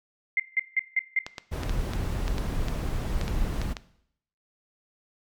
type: tone bursts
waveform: sine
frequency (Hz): 2093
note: C7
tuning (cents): 0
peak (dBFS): -20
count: 5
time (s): 0.37-1.19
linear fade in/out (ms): 2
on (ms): 28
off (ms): 170
type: clicks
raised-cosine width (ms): 0.2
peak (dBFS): -16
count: 12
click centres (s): 1.265 / 1.382 / 1.634 / 1.695 / 1.935 / 2.28 / 2.382 / 2.684 / 3.213 / 3.28 / 3.616 / 3.768
type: noise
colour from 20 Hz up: brown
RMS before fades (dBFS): -28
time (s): 1.51-3.74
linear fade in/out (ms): 20
effects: noise-tail reverb RT60 0.7 s tail -17 dB re dry + MP3 96 kbps